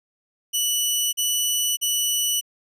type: tone bursts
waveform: 15% pulse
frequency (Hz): 2960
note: F#7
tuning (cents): 0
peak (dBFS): -13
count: 3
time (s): 0.53-2.412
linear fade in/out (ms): 20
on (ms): 600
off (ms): 41
effects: none